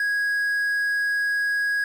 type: tone with quantisation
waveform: triangle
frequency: 1655 Hz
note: G#6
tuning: 6 cents flat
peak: -19 dBFS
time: 0-1.84 s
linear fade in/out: 2 ms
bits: 8
effects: none